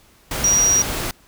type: tone in noise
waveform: sine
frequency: 5750 Hz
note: F8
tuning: 50 cents sharp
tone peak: -13 dBFS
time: 0.44-0.82 s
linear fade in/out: 2 ms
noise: pink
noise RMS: -25 dBFS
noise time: 0.31-1.11 s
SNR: +9 dB
effects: pink hiss -53 dBFS RMS until 1.27 s